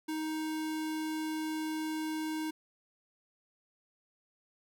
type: tone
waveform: square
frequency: 313.1 Hz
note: D#4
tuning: 11 cents sharp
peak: -34 dBFS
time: 0.08-2.51 s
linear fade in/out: 10 ms
effects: none